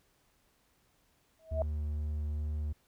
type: tone with exponential growth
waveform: sine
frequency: 644 Hz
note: E5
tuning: 41 cents flat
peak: -26 dBFS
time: 1.39-1.62 s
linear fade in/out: 1 ms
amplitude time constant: 49 ms
type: tone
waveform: triangle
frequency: 75.2 Hz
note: D2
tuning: 42 cents sharp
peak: -30 dBFS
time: 1.51-2.73 s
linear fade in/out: 10 ms
effects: pink hiss -71 dBFS RMS until 2.87 s